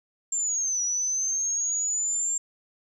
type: linear two-way sweep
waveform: sine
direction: down then up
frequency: 7400 to 5820 to 7400 Hz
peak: -24 dBFS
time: 0.32-2.38 s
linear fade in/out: 5 ms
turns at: 0.82 s
effects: 10-bit

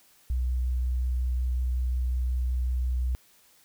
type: tone with vibrato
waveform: sine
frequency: 62.4 Hz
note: B1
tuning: 19 cents sharp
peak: -24 dBFS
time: 0.3-3.15 s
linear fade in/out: 0 ms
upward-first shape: triangle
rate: 5.5 Hz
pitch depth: 11 cents each way
effects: white hiss -60 dBFS RMS until 3.64 s

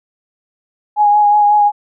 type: tone with vibrato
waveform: sine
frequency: 830.6 Hz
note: G#5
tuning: in tune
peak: -7 dBFS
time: 0.96-1.72 s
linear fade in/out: 50 ms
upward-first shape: sine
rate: 5.5 Hz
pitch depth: 20 cents each way
effects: none

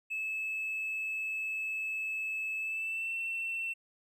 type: tone with pitch glide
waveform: triangle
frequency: 2604 to 2693 Hz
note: E7 to E7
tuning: -22 to +36 cents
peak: -30 dBFS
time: 0.1-3.74 s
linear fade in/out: 20 ms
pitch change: +58 cents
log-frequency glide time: 2.57-3.15 s
effects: tanh soft clip ceiling -29 dBFS

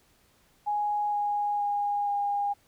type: tone with pitch steps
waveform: sine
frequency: 830.6 / 824.4 / 818.2 / 812.1 Hz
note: G#5 / G#5 / G#5 / G#5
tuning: 0 / -13 / -26 / -39 cents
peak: -25 dBFS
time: 0.66-2.54 s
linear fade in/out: 20 ms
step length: 470 ms
effects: pink hiss -64 dBFS RMS until 2.67 s

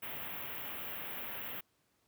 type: band-stop noise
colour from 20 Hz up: white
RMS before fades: -42 dBFS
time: 0.02-1.61 s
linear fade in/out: 10 ms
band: 3200 to 13000 Hz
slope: 48 dB/octave
effects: pink hiss -75 dBFS RMS until 2.07 s + high-pass 80 Hz 12 dB/octave

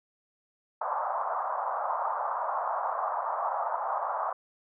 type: band-pass noise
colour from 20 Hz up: white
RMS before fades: -31 dBFS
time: 0.81-4.33 s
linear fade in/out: 5 ms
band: 620 to 1200 Hz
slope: 48 dB/octave
effects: none

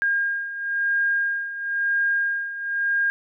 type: beating tone pair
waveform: sine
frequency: 1615 / 1615.99 Hz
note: G#6 / G#6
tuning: -49 / -48 cents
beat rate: 0.99 Hz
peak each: -27 / -22 dBFS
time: 0.02-3.1 s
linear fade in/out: 0 ms
effects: none

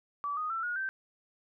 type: tone with pitch steps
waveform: sine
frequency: 1152 / 1241.8 / 1338.7 / 1443.1 / 1555.6 Hz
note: D6 / D#6 / E6 / F#6 / G6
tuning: -34 / -4 / +26 / -44 / -14 cents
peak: -31 dBFS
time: 0.24-0.89 s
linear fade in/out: 0 ms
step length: 130 ms
effects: none

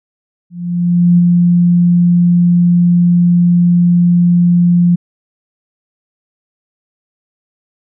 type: tone with ADSR envelope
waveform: sine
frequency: 174.61 Hz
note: F3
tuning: in tune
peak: -4 dBFS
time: 0.5-4.96 s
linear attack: 680 ms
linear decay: 24 ms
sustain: -2 dB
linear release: 13 ms
effects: none

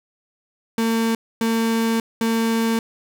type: tone bursts at uneven times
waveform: 35% pulse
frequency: 226.8 Hz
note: A#3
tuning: 47 cents flat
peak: -16 dBFS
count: 3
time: 0.78-1.15 / 1.41-2 / 2.21-2.79 s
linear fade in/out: 2 ms
effects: none

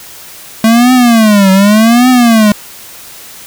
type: tone with vibrato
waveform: square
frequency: 220 Hz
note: A3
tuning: in tune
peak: -4 dBFS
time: 0.64-2.52 s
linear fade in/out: 2 ms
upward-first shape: triangle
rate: 0.86 Hz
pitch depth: 270 cents each way
effects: white hiss -31 dBFS RMS until 3.46 s

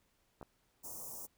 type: clicks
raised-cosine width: 1 ms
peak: -34 dBFS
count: 2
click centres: 0.413 / 0.428 s
type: band-stop noise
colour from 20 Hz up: white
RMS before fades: -46 dBFS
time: 0.83-1.27 s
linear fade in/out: 20 ms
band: 1100 to 5800 Hz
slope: 48 dB/octave
effects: pink hiss -75 dBFS RMS until 1.37 s

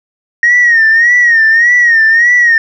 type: tone with vibrato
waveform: sine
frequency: 1864.7 Hz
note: A#6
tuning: in tune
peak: -3 dBFS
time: 0.43-2.58 s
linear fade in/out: 2 ms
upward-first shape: sine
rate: 1.7 Hz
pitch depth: 88 cents each way
effects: tanh soft clip ceiling -1 dBFS

